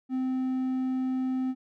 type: tone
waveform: triangle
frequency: 258.8 Hz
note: C4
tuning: 19 cents flat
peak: -24 dBFS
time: 0.09-1.55 s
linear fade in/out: 50 ms
effects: none